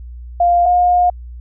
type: tone pair in turn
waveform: sine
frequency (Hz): 698.5 / 713.2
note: F5 / F5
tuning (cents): 0 / +36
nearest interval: unison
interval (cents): 36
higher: second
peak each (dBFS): -9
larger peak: neither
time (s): 0.4-0.66 / 0.66-1.1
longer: second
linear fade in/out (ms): 5
effects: added 60 Hz sine -29 dBFS peak until 1.4 s